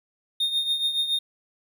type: tone with tremolo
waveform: triangle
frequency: 3677 Hz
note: A#7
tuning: 24 cents flat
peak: -18 dBFS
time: 0.4-1.19 s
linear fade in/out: 5 ms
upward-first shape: triangle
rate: 7.1 Hz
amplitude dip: 70%
effects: 10-bit